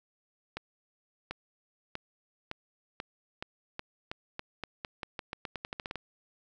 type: accelerating click train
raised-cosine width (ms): 0.3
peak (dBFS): -20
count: 22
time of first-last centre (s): 0.57-5.957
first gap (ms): 740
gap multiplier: 0.87
effects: none